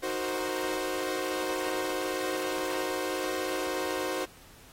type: chord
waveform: sawtooth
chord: C half-diminished seventh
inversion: first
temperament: equal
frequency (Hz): 311.1 / 370 / 466.2 / 523.3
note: Eb4 / Gb4 / Bb4 / C5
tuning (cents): 0 / 0 / 0 / 0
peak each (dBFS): -33 / -30 / -36 / -30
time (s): 0.02-4.26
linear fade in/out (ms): 20
effects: pink hiss -54 dBFS RMS until 4.72 s + AAC 48 kbps